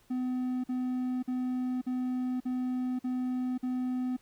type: tone bursts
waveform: triangle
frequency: 252.8 Hz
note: B3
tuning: 41 cents sharp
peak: -27 dBFS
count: 7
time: 0.1-4.168 s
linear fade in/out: 10 ms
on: 540 ms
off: 48 ms
effects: pink hiss -65 dBFS RMS until 4.21 s